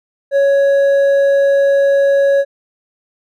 sine tone with hard clipping, 556 Hz, C#5, 5 cents sharp, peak -10 dBFS, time 0.31-2.45 s, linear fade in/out 50 ms, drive 4 dB, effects none

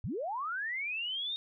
sine linear sweep, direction up, 73.42 to 3729 Hz, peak -33 dBFS, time 0.04-1.36 s, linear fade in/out 0 ms, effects none

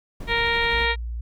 brown noise with tremolo, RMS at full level -32 dBFS, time 0.2-0.86 s, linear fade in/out 5 ms, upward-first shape sine, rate 12 Hz, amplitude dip 35%
harmonic tone, 466.2 Hz, A#4, in tune, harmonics 1 / 2 / 3 / 4 / 5 / 6 / 7 / 8 / 9, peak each -28 / -27 / -32 / -24 / -26 / -35 / -31 / -32 / -37 dBFS, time 0.27-0.96 s, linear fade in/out 50 ms
sine tone, 58.27 Hz, A#1, in tune, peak -27 dBFS, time 0.73-1.21 s, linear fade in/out 5 ms
effects none

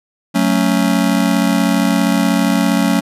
square chord, F# minor, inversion none, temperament just, 185 / 222 / 277.5 Hz, F#3 / A3 / C#4, 0 / +16 / +2 cents, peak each -17 dBFS, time 0.34-3.01 s, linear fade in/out 20 ms, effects resampled to 32000 Hz

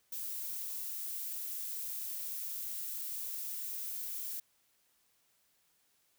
violet noise, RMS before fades -40 dBFS, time 0.12-4.4 s, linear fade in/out 5 ms, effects white hiss -73 dBFS RMS until 6.18 s

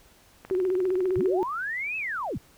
click train, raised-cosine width 0.5 ms, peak -26 dBFS, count 17, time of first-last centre 0.45-1.258 s, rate 19.8 Hz
sine tone with vibrato, 370 Hz, F#4, in tune, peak -22 dBFS, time 0.51-1.43 s, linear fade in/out 0 ms, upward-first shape sine, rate 15 Hz, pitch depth 62 cents each way
sine linear two-way sweep, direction up then down, 56.6 to 2637 to 56.6 Hz, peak -28 dBFS, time 1.16-2.38 s, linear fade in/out 5 ms, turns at 1.97 s
effects pink hiss -57 dBFS RMS until 2.57 s

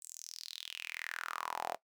sawtooth tone with high-pass filter sweep, 41.2 Hz, E1, in tune, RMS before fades -43 dBFS, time 0.01-1.76 s, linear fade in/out 20 ms, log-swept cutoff 8400 to 670 Hz, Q 5.3, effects noise-tail reverb RT60 0.1 s tail -17 dB re dry

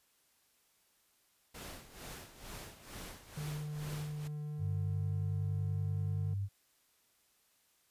pink noise with tremolo, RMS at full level -46 dBFS, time 1.54-4.28 s, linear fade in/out 10 ms, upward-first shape sine, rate 2.2 Hz, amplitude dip 75%
triangle tone, 149.6 Hz, D3, 32 cents sharp, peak -36 dBFS, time 3.37-6.34 s, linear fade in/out 5 ms
sine tone with pitch glide, 98 to 99.14 Hz, G2 to G2, 0 to +20 cents, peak -33 dBFS, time 4.58-6.49 s, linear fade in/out 50 ms, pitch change +20 cents, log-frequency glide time 4.84-5.39 s
effects white hiss -72 dBFS RMS until 7.9 s + resampled to 32000 Hz

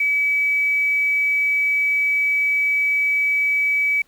sine tone with quantisation, 2286 Hz, D7, 47 cents flat, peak -16 dBFS, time 0-4.02 s, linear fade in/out 5 ms, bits 7, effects pink hiss -60 dBFS RMS until 4.07 s

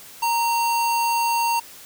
sine tone with sample-and-hold, 932.3 Hz, A#5, in tune, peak -18 dBFS, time 0.22-1.6 s, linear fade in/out 10 ms, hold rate 3675 Hz, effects white hiss -43 dBFS RMS until 1.85 s

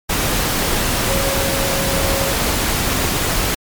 sine tone in noise, 546 Hz, C#5, 26 cents flat, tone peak -22 dBFS, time 1.09-2.33 s, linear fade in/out 10 ms, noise pink, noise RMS -18 dBFS, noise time 0.09-3.55 s, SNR -7 dB, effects MP3 96 kbps

